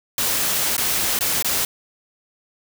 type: noise with dropouts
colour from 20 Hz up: white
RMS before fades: -21 dBFS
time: 0.18-1.65 s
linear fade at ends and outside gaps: 2 ms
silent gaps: 0.767-0.779 / 1.19-1.208 / 1.425-1.445 s
effects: none